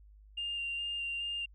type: tone with vibrato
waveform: sine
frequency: 2794 Hz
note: F7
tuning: in tune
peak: -33 dBFS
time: 0.37-1.46 s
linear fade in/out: 10 ms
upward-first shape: square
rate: 2.4 Hz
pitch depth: 10 cents each way
effects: tanh soft clip ceiling -29 dBFS + added 51 Hz sine -54 dBFS peak until 1.54 s